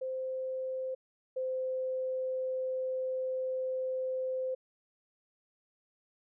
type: tone pair in turn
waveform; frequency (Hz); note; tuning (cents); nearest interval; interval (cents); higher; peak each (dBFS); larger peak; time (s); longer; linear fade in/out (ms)
sine; 520 / 517.2; C5 / C5; -11 / -20; unison; 9; first; -33 / -31; second; 0.01-0.95 / 1.36-4.55; second; 10
effects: none